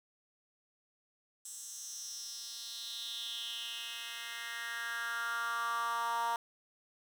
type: tone with high-pass filter sweep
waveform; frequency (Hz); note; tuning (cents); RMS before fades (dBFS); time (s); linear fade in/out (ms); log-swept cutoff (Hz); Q
10% pulse; 233.1; A#3; 0; -39; 1.45-6.36; 2; 7500 to 890; 4.3
effects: none